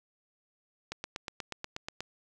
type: click train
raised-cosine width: 0.2 ms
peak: -19 dBFS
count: 10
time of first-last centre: 0.92-2.006 s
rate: 8.29 Hz
effects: none